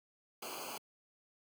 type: noise with comb filter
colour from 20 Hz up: pink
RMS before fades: -44 dBFS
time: 0.42-0.78 s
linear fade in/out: 5 ms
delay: 0.54 ms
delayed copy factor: -0.95
effects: high-pass 200 Hz 12 dB/octave